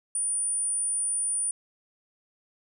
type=tone; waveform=sine; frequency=9397 Hz; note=D9; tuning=in tune; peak=-25 dBFS; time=0.15-1.51 s; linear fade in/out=2 ms; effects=none